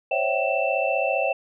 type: tone cluster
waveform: sine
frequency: 529 / 564 / 661 / 766 / 2668 Hz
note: C5 / C#5 / E5 / G5 / E7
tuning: +19 / +30 / +5 / -40 / +20 cents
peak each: -27 dBFS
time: 0.11-1.33 s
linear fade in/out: 5 ms
effects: none